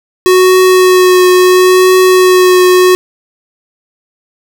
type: tone with vibrato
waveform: square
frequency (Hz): 368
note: F#4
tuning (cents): -9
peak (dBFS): -4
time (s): 0.26-2.95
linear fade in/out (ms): 0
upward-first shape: triangle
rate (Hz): 0.73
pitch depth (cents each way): 18
effects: 7-bit